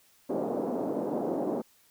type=band-pass noise; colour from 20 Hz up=pink; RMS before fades=-31 dBFS; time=0.29-1.62 s; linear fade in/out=10 ms; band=230 to 700 Hz; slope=24 dB/octave; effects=white hiss -63 dBFS RMS until 1.9 s